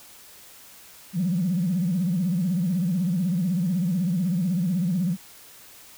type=tone with vibrato; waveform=sine; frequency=178.6 Hz; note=F3; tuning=39 cents sharp; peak=-20 dBFS; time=1.13-5.17 s; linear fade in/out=50 ms; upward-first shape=sine; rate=16 Hz; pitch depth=170 cents each way; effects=tanh soft clip ceiling -16 dBFS + white hiss -48 dBFS RMS until 5.97 s